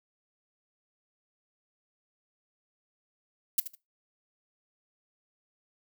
violet noise with echo, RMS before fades -23 dBFS, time 3.58-3.6 s, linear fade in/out 5 ms, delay 76 ms, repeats 2, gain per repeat -13 dB, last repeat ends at 3.752 s, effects noise-tail reverb RT60 0.2 s tail -17 dB re dry

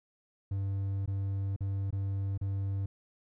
triangle tone with dropouts, 98 Hz, G2, in tune, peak -28 dBFS, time 0.51-2.86 s, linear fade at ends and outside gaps 5 ms, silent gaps 1.06-1.076 / 1.563-1.606 / 1.907-1.926 / 2.377-2.412 s, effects none

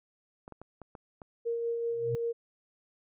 clicks, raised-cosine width 1 ms, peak -31 dBFS, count 6, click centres 0.479 / 0.523 / 0.616 / 0.817 / 0.952 / 1.218 s
sine tone with tremolo, 466.2 Hz, A#4, in tune, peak -28 dBFS, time 1.45-2.33 s, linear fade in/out 20 ms, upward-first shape sine, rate 5.2 Hz, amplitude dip 30%
sine tone with exponential growth, 122.8 Hz, B2, 9 cents flat, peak -28 dBFS, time 1.9-2.15 s, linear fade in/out 0 ms, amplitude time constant 54 ms
effects none

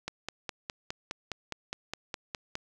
click train, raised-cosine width 0.2 ms, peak -17 dBFS, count 13, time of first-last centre 0.08-2.554 s, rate 4.85 Hz, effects none

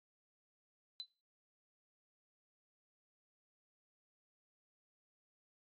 sine tone with exponential decay, 4020 Hz, B7, 30 cents sharp, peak -37 dBFS, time 1-1.08 s, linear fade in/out 0 ms, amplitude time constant 17 ms, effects noise-tail reverb RT60 0.4 s tail -22 dB re dry + MP3 48 kbps

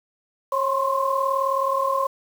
sine tone cluster, 545 / 1039 / 1078 Hz, C#5 / C6 / C#6, -29 / -12 / -49 cents, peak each -24 dBFS, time 0.52-2.07 s, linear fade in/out 5 ms, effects 7-bit

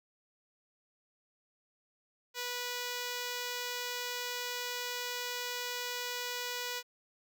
5% pulse tone, 490 Hz, B4, 14 cents flat, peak -24 dBFS, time 2.34-6.83 s, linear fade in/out 50 ms, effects none

